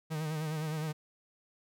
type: tone with vibrato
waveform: 45% pulse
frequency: 155.56 Hz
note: D#3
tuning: in tune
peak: -33 dBFS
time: 0.1-0.93 s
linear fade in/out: 20 ms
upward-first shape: sine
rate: 9.7 Hz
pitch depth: 51 cents each way
effects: none